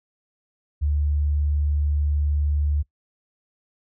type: tone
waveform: sine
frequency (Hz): 73.42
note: D2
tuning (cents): 0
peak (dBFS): -19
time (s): 0.81-2.83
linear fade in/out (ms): 20
effects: noise-tail reverb RT60 0.1 s tail -21 dB re dry